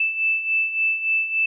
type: beating tone pair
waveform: sine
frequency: 2637 / 2640.5 Hz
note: E7 / E7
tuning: 0 / +2 cents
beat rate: 3.5 Hz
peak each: -26 / -20 dBFS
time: 0-1.46 s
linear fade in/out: 5 ms
effects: none